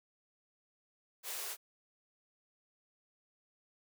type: high-pass noise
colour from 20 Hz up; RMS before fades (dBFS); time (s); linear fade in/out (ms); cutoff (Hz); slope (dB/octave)
white; -41; 1.23-1.57; 50; 370; 96
effects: none